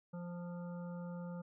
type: harmonic tone with a mistuned harmonic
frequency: 174.61 Hz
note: F3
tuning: in tune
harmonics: 1 / 3 / 5 / 7 / 8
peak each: -42 / -50 / -57 / -60 / -62 dBFS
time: 0.13-1.42 s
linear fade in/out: 10 ms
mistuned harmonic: 5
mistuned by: +19 cents
effects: none